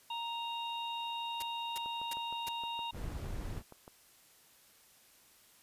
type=harmonic tone; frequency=932.3 Hz; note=A#5; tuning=in tune; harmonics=1 / 3 / 4; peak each=-38 / -43 / -44 dBFS; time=0.1-2.91 s; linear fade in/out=5 ms
type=noise bursts; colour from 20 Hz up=white; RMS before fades=-41 dBFS; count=4; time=1.4-2.49 s; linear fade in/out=5 ms; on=25 ms; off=330 ms
type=click train; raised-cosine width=1 ms; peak=-36 dBFS; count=14; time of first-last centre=1.86-3.879 s; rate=6.44 Hz
type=noise; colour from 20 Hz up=brown; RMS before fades=-40 dBFS; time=2.92-3.63 s; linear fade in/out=50 ms
effects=white hiss -63 dBFS RMS until 5.62 s + resampled to 32000 Hz